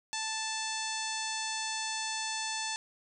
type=harmonic tone with a mistuned harmonic; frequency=880 Hz; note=A5; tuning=in tune; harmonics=1 / 2 / 3 / 4 / 5 / 6 / 7 / 8 / 9 / 10; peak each=-39 / -41 / -42 / -42 / -41 / -44 / -41 / -45 / -46 / -47 dBFS; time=0.13-2.76 s; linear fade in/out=0 ms; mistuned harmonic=10; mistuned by=-22 cents; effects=none